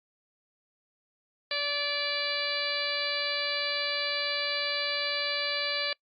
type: harmonic tone with a mistuned harmonic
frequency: 578 Hz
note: D5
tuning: 28 cents flat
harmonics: 1 / 2 / 3 / 4 / 5 / 6 / 7 / 8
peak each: -36 / -40 / -36 / -35 / -39 / -39 / -34 / -35 dBFS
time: 1.51-5.93 s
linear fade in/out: 2 ms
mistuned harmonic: 4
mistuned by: +19 cents
effects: noise-tail reverb RT60 0.1 s tail -25 dB re dry + Opus 48 kbps